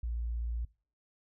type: tone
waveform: sine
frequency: 58 Hz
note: A#1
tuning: 8 cents flat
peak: -32 dBFS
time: 0.03-0.65 s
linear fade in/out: 5 ms
effects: noise-tail reverb RT60 0.4 s tail -22 dB re dry